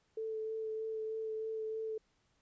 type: tone with vibrato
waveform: sine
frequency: 440 Hz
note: A4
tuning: in tune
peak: -36 dBFS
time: 0.17-1.98 s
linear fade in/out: 5 ms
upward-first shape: sine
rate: 3.2 Hz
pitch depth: 13 cents each way
effects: pink hiss -75 dBFS RMS until 2.41 s + resampled to 16000 Hz